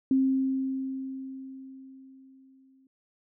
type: tone with exponential decay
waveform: sine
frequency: 265.4 Hz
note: C4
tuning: 25 cents sharp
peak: -19 dBFS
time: 0.11-2.87 s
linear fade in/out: 2 ms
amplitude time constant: 600 ms
effects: none